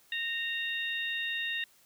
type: harmonic tone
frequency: 925 Hz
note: A#5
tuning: 14 cents flat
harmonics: 2 / 3 / 4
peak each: -34 / -36 / -37 dBFS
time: 0.12-1.64 s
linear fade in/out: 2 ms
effects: white hiss -63 dBFS RMS until 1.85 s